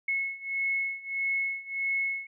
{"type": "beating tone pair", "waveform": "sine", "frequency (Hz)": [2186, 2187.6], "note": ["C#7", "C#7"], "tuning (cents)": [-25, -23], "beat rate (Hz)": 1.6, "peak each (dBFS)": [-32, -30], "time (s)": [0.08, 2.27], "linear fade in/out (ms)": 5, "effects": []}